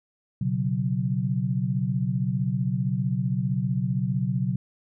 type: chord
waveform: sine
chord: B suspended second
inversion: none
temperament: just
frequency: 123.47 / 138.9 / 185.21 Hz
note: B2 / C#3 / F#3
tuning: 0 / +4 / +2 cents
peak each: -27 / -27 / -27 dBFS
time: 0.41-4.56 s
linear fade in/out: 5 ms
effects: none

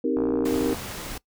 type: chord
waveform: sine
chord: C minor seventh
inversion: none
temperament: equal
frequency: 261.6 / 311.1 / 392 / 466.2 Hz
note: C4 / Eb4 / G4 / Bb4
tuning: 0 / 0 / 0 / 0 cents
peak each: -26 / -26 / -29 / -26 dBFS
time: 0.04-0.74 s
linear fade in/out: 5 ms
type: click train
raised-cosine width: 1 ms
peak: -20 dBFS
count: 35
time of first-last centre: 0.17-0.745 s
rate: 59.1 Hz
type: noise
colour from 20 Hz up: pink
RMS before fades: -35 dBFS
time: 0.45-1.18 s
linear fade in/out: 5 ms
effects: noise-tail reverb RT60 0.1 s tail -21 dB re dry

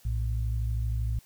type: tone pair together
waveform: sine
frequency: 59.32 / 112.1 Hz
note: A#1 / A2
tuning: +31 / +33 cents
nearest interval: major seventh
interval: 1102 cents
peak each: -27 / -30 dBFS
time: 0.05-1.19 s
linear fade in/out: 5 ms
effects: tanh soft clip ceiling -18 dBFS + white hiss -59 dBFS RMS until 1.25 s

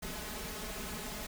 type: noise with comb filter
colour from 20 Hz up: pink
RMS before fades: -41 dBFS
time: 0.02-1.27 s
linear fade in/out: 10 ms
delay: 4.7 ms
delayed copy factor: +1
effects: none

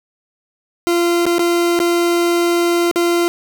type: tone with dropouts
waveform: 40% pulse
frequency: 344.5 Hz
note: F4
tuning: 24 cents flat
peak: -12 dBFS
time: 0.87-3.28 s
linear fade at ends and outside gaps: 0 ms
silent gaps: 1.255-1.265 / 1.383-1.393 / 1.791-1.801 / 2.913-2.959 s
effects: none

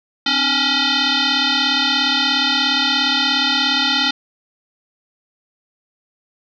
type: tone with frequency modulation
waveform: sine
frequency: 260 Hz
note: C4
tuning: 11 cents flat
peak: -14 dBFS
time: 0.26-4.11 s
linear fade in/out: 5 ms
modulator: 557 Hz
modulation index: 7.7
effects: none

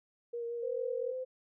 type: tone with vibrato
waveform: sine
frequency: 470.5 Hz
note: A#4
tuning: 16 cents sharp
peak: -35 dBFS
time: 0.33-1.12 s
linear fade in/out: 10 ms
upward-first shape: sine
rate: 5.8 Hz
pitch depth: 16 cents each way
type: tone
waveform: sine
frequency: 514 Hz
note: C5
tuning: 31 cents flat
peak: -35 dBFS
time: 0.62-1.25 s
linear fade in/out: 20 ms
effects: none

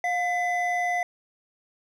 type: tone pair together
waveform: triangle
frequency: 710 / 2007 Hz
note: F5 / B6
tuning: +28 / +27 cents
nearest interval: octave + tritone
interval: 1799 cents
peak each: -23 / -26 dBFS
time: 0.04-1.03 s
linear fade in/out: 2 ms
effects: none

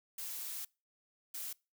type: noise bursts at uneven times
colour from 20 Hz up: blue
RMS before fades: -42 dBFS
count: 2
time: 0.18-0.65 / 1.34-1.53 s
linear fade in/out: 5 ms
effects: noise-tail reverb RT60 0.3 s tail -25 dB re dry

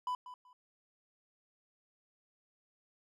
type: tone with echo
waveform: triangle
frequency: 997 Hz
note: B5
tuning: 16 cents sharp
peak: -31 dBFS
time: 0.07-0.15 s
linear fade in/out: 2 ms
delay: 190 ms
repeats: 2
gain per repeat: -13 dB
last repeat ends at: 0.53 s
effects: none

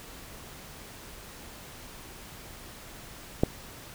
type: click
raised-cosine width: 2 ms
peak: -7 dBFS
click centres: 3.435 s
effects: pink hiss -46 dBFS RMS until 3.94 s

